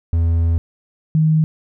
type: tone pair in turn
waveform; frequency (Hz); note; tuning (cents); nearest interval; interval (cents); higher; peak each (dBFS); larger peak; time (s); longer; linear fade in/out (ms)
triangle / sine; 83.3 / 156.97; E2 / D#3; +19 / +16; major seventh; 1097; second; -11; neither; 0.13-0.58 / 1.15-1.44; first; 0
effects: none